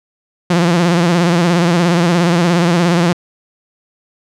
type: tone with vibrato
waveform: sawtooth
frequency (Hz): 172.4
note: F3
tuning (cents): -22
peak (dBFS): -6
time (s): 0.5-3.13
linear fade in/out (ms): 5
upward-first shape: sine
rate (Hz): 17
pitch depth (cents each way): 77
effects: low-pass 7000 Hz 12 dB/octave